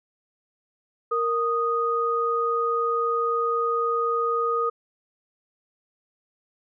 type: tone pair together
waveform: sine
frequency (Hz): 464.8 / 1241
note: A#4 / D#6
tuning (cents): -5 / -5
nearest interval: octave + perfect fourth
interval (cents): 1700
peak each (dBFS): -25 / -23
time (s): 1.11-4.7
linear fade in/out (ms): 10
effects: none